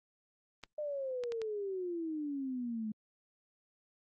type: clicks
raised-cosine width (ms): 0.2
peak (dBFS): -28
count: 4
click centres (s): 0.637 / 1.237 / 1.321 / 1.417
type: exponential sweep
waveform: sine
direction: down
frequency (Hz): 610 to 211.4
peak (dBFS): -35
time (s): 0.78-2.92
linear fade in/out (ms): 5
effects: Opus 32 kbps